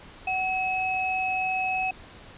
sine tone pair together, 749.5 / 2571 Hz, F#5 / E7, +22 / -44 cents, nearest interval octave + major sixth, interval 2134 cents, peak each -27 dBFS, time 0.27-1.91 s, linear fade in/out 5 ms, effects pink hiss -47 dBFS RMS until 2.37 s + resampled to 8000 Hz

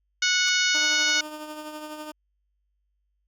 harmonic tone, 735 Hz, F#5, 12 cents flat, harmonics 2 / 3 / 4 / 5 / 6 / 7 / 8 / 9, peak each -25 / -27 / -28 / -29 / -30 / -30 / -31 / -32 dBFS, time 0.22-1.21 s, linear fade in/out 5 ms
10% pulse tone with exponential growth, 1174.7 Hz, D6, in tune, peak -25 dBFS, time 0.4-0.49 s, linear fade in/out 1 ms, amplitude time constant 18 ms
15% pulse tone with tremolo, 304.8 Hz, D#4, 36 cents flat, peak -27 dBFS, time 0.74-2.12 s, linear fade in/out 10 ms, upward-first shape triangle, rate 12 Hz, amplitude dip 50%
effects added 50 Hz sine -70 dBFS peak until 3.27 s

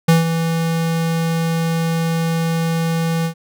square tone with ADSR envelope, 164.81 Hz, E3, in tune, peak -8 dBFS, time 0.08-3.34 s, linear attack 8 ms, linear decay 150 ms, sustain -9 dB, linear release 89 ms, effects none

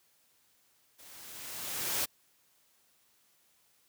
white noise with level ramp, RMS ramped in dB -54 to -30 dBFS, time 0.98-2.06 s, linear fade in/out 20 ms, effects white hiss -69 dBFS RMS until 3.88 s + high-pass 60 Hz 12 dB/octave

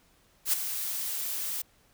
blue noise with ADSR envelope, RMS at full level -23 dBFS, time 0.45-1.62 s, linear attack 84 ms, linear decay 5 ms, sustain -10 dB, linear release 6 ms, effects pink hiss -64 dBFS RMS until 1.93 s

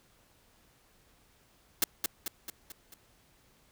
white noise with echo, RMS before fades -25 dBFS, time 1.82-1.84 s, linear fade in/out 2 ms, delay 220 ms, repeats 5, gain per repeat -5 dB, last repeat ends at 2.94 s, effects pink hiss -65 dBFS RMS until 3.71 s

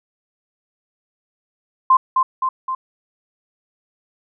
sine tone with echo, 1044 Hz, C6, 4 cents flat, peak -8 dBFS, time 1.9-1.97 s, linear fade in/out 5 ms, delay 260 ms, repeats 3, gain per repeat -4 dB, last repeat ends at 2.75 s, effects none

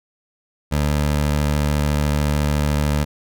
20% pulse tone, 73.8 Hz, D2, 9 cents sharp, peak -12 dBFS, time 0.71-3.05 s, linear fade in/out 20 ms, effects none

